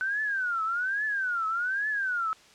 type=tone with vibrato; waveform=sine; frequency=1500 Hz; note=F#6; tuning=23 cents sharp; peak=-26 dBFS; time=0.01-2.33 s; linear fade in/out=0 ms; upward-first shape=triangle; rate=1.2 Hz; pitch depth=270 cents each way; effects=white hiss -55 dBFS RMS until 2.54 s + low-pass 6000 Hz 12 dB/octave